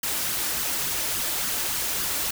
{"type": "noise with flanger", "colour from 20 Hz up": "white", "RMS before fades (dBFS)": -27, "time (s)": [0.03, 2.31], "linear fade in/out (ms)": 5, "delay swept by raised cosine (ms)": [0.6, 3.5], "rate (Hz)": 3.5, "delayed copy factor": 0.5, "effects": []}